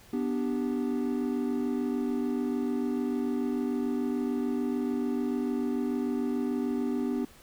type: chord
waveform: triangle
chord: G major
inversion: first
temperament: equal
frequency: 246.9 / 293.7 / 392 Hz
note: B3 / D4 / G4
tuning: 0 / 0 / 0 cents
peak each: -27 / -30 / -32 dBFS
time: 0.13-7.25 s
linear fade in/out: 5 ms
effects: tanh soft clip ceiling -17 dBFS + pink hiss -55 dBFS RMS until 7.42 s